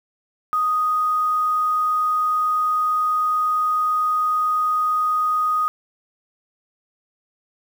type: tone with quantisation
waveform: sine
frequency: 1244.5 Hz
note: D#6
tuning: in tune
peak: -17 dBFS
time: 0.53-5.68 s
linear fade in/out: 0 ms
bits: 7
effects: none